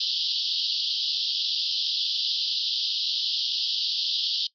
white band-pass noise, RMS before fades -27 dBFS, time 0-4.47 s, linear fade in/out 5 ms, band 3000 to 5100 Hz, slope 96 dB/octave, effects noise-tail reverb RT60 0.1 s tail -20 dB re dry

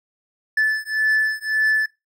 triangle beating tone pair, 1743 / 1744.8 Hz, A6 / A6, -17 / -15 cents, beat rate 1.8 Hz, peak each -19 dBFS, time 0.57-1.86 s, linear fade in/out 5 ms, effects noise-tail reverb RT60 0.2 s tail -19 dB re dry

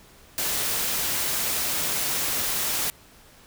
white noise, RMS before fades -26 dBFS, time 0.38-2.9 s, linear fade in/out 0 ms, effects pink hiss -52 dBFS RMS until 3.46 s

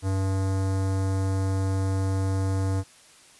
square tone with notch filter, 96 Hz, G2, 36 cents flat, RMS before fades -25 dBFS, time 0.02-2.84 s, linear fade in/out 50 ms, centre 2800 Hz, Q 0.5, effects white hiss -53 dBFS RMS until 3.39 s + resampled to 24000 Hz

